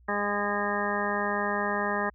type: harmonic tone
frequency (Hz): 204.6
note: G#3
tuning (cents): -26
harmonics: 1 / 2 / 3 / 4 / 5 / 6 / 8 / 9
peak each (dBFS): -34 / -34 / -34 / -34 / -34 / -34 / -34 / -34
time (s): 0.08-2.1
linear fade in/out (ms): 10
effects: added 60 Hz sine -54 dBFS peak until 2.14 s